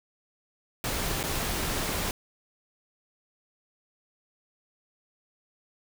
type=noise with dropouts; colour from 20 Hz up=pink; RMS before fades=-30 dBFS; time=0.84-2.11 s; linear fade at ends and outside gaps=1 ms; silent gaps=1.23-1.237 s; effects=none